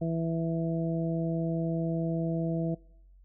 harmonic tone, 164.81 Hz, E3, in tune, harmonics 1 / 2 / 3 / 4, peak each -29 / -34 / -38 / -36 dBFS, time 0.01-2.75 s, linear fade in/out 10 ms, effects noise-tail reverb RT60 0.7 s tail -24 dB re dry + added 46 Hz sine -53 dBFS peak until 3.24 s

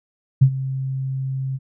sine tone with ADSR envelope, 133.2 Hz, C3, 31 cents sharp, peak -6 dBFS, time 0.41-1.59 s, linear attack 13 ms, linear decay 73 ms, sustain -16 dB, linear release 37 ms, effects none

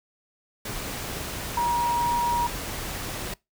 sine tone in noise, 952 Hz, A#5, 36 cents sharp, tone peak -21 dBFS, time 1.57-2.47 s, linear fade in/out 5 ms, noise pink, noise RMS -33 dBFS, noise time 0.65-3.34 s, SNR +9 dB, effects noise-tail reverb RT60 0.2 s tail -23 dB re dry

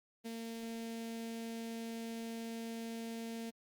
sawtooth tone with notch filter, 228.4 Hz, A#3, 35 cents flat, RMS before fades -43 dBFS, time 0.24-3.51 s, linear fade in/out 20 ms, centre 1200 Hz, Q 1, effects Opus 32 kbps

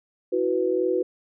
sine chord, E suspended second, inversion none, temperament equal with one note detuned, 327.9 / 370 / 493.9 Hz, E4 / F#4 / B4, -9 / 0 / 0 cents, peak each -28 / -23 / -25 dBFS, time 0.32-1.03 s, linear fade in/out 10 ms, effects none

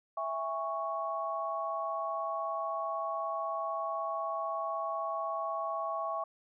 sine chord, C# minor, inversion first, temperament equal with one note detuned, 659.3 / 815.4 / 1108.7 Hz, E5 / G#5 / C#6, 0 / -32 / 0 cents, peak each -36 / -40 / -35 dBFS, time 0.17-6.24 s, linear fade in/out 5 ms, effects none

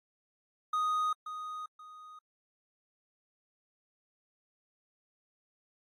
triangle tone with echo, 1244.5 Hz, D#6, in tune, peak -26 dBFS, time 0.73-1.13 s, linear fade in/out 5 ms, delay 530 ms, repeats 2, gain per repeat -10 dB, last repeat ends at 2.19 s, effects AAC 48 kbps

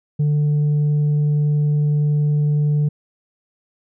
sine tone with tanh clipping, 148.2 Hz, D3, 16 cents sharp, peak -15 dBFS, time 0.19-2.89 s, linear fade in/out 10 ms, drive 2 dB, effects none

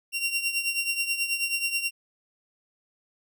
sawtooth tone with tremolo, 2755 Hz, F7, 24 cents flat, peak -19 dBFS, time 0.12-1.91 s, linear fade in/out 50 ms, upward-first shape triangle, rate 9.3 Hz, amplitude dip 75%, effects none

